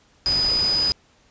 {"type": "tone in noise", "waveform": "sine", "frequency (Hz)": 4978, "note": "D#8", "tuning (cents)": 0, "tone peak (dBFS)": -18, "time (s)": [0.26, 0.92], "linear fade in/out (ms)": 0, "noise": "pink", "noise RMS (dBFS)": -31, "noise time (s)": [0.26, 0.92], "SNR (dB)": 10, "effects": ["pink hiss -58 dBFS RMS until 1.3 s", "resampled to 16000 Hz"]}